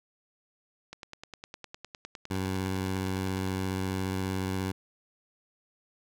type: click train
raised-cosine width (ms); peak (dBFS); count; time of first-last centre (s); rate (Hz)
0.2; -24; 26; 0.93-3.476; 9.82
type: tone with vibrato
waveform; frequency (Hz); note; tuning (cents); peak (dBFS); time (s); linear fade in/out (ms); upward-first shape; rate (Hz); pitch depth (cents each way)
15% pulse; 94.5; F#2; +37; -23; 2.3-4.72; 10; sine; 17; 20
effects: none